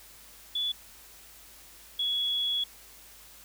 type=tone pair in turn; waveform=sine; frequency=3436 / 3365 Hz; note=A7 / G#7; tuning=-42 / +22 cents; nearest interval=unison; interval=36 cents; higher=first; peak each=-27 / -26 dBFS; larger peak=second; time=0.55-0.72 / 1.99-2.64 s; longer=second; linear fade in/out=5 ms; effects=added 52 Hz sine -61 dBFS peak until 3.44 s + white hiss -52 dBFS RMS until 3.44 s